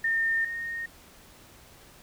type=tone pair in turn; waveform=sine; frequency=1817 / 1848.8 Hz; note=A#6 / A#6; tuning=-45 / -15 cents; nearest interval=unison; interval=30 cents; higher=second; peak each=-23 / -31 dBFS; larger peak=first; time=0.04-0.45 / 0.45-0.86 s; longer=neither; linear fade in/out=5 ms; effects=pink hiss -53 dBFS RMS until 2.02 s